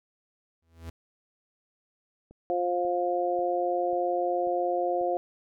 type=tone with exponential growth; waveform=45% pulse; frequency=82.41 Hz; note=E2; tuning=in tune; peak=-35 dBFS; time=0.62-0.9 s; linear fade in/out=5 ms; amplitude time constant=59 ms
type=click train; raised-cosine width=2 ms; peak=-37 dBFS; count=6; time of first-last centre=2.31-5.013 s; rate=1.85 Hz
type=harmonic tone; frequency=176.6 Hz; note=F3; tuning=20 cents sharp; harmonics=2 / 3 / 4; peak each=-30 / -29 / -28 dBFS; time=2.5-5.17 s; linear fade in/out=0 ms
effects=none